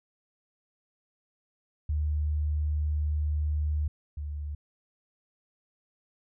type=tone pair in turn; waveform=sine; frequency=75.3 / 73.79 Hz; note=D2 / D2; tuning=+44 / +9 cents; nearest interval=unison; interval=35 cents; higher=first; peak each=-25 / -32 dBFS; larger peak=first; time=1.89-3.88 / 4.17-4.55 s; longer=first; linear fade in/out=5 ms; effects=none